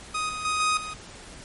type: tone with level steps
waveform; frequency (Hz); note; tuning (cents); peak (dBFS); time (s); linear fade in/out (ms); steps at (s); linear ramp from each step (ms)
sawtooth; 1250; D#6; +8; -22 / -27 / -20 / -17 / -29; 0.14-0.94; 10; 0.29 / 0.45 / 0.6 / 0.77; 2
effects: pink hiss -44 dBFS RMS until 1.44 s + MP3 48 kbps